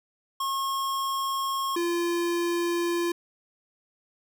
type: tone pair in turn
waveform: square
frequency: 1084 / 344.2 Hz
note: C#6 / F4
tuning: -39 / -25 cents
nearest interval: octave + minor sixth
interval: 1986 cents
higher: first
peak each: -27 / -25 dBFS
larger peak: second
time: 0.4-1.76 / 1.76-3.12 s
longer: neither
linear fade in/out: 5 ms
effects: none